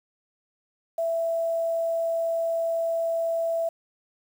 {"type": "tone with quantisation", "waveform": "sine", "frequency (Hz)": 663, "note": "E5", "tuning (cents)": 10, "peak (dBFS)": -23, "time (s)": [0.98, 3.69], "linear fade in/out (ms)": 5, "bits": 8, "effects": []}